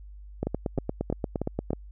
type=two click trains; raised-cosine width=2 ms; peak=-14 / -14 dBFS; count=12 / 5; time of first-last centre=0.43-1.706 / 0.47-1.732 s; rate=8.62 / 3.17 Hz; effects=added 50 Hz sine -42 dBFS peak until 1.91 s